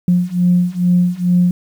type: beating tone pair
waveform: sine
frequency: 176.7 / 179 Hz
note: F3 / F3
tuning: +21 / +43 cents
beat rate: 2.3 Hz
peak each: -14 / -13 dBFS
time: 0.08-1.51 s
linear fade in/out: 2 ms
effects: tanh soft clip ceiling -3 dBFS + 7-bit